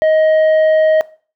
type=tone with tanh clipping; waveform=triangle; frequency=628 Hz; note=D#5; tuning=16 cents sharp; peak=-10 dBFS; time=0.02-1.01 s; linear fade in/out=0 ms; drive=10 dB; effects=noise-tail reverb RT60 0.4 s tail -20 dB re dry

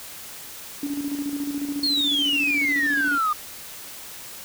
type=tone with tremolo; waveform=sine; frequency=286 Hz; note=D4; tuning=46 cents flat; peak=-23 dBFS; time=0.83-3.18 s; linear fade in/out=2 ms; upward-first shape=square; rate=14 Hz; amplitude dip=55%
type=exponential sweep; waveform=sine; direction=down; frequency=4376 to 1200 Hz; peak=-18 dBFS; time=1.83-3.33 s; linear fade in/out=5 ms
effects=tanh soft clip ceiling -16 dBFS + white hiss -39 dBFS RMS until 4.44 s

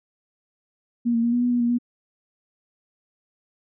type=tone with pitch steps; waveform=sine; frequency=237.4 / 230.8 / 236.1 / 242.7 / 244.8 / 242.6 / 237.3 / 241.7 Hz; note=A#3 / A#3 / A#3 / B3 / B3 / B3 / A#3 / B3; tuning=+32 / -17 / +22 / -30 / -15 / -31 / +31 / -37 cents; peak=-18 dBFS; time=1.05-1.786 s; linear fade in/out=20 ms; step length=92 ms; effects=none

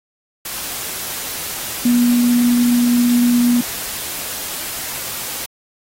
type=tone in noise; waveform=sine; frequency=241.7 Hz; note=B3; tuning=37 cents flat; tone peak=-11 dBFS; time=1.85-3.61 s; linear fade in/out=5 ms; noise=white; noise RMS=-26 dBFS; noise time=0.45-5.46 s; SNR=+12 dB; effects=AAC 48 kbps

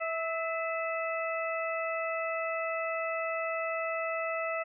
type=harmonic tone with a mistuned harmonic; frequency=653 Hz; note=E5; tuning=17 cents flat; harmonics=1 / 2 / 3 / 4; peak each=-33 / -36 / -38 / -39 dBFS; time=0-4.64 s; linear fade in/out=20 ms; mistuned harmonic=3; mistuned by=+40 cents; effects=none

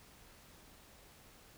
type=silence; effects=pink hiss -60 dBFS RMS until 1.57 s

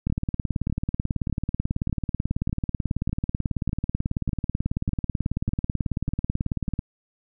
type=two click trains; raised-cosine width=5 ms; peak=-16 / -12 dBFS; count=12 / 124; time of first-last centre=0.1-6.687 / 0.07-6.791 s; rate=1.67 / 18.3 Hz; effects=none

